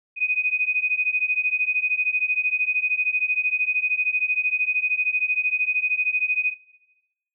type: beating tone pair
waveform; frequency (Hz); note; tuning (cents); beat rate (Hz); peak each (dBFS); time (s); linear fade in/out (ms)
sine; 2489 / 2502; D#7 / D#7; 0 / +9; 13; -23; 0.16-6.55; 50
effects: noise-tail reverb RT60 0.9 s tail -17 dB re dry